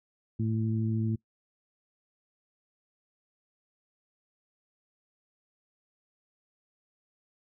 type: harmonic tone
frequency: 110.9 Hz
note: A2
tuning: 14 cents sharp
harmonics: 1 / 2 / 3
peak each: -28 / -31 / -38 dBFS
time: 0.39-1.16 s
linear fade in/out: 10 ms
effects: noise-tail reverb RT60 0.1 s tail -22 dB re dry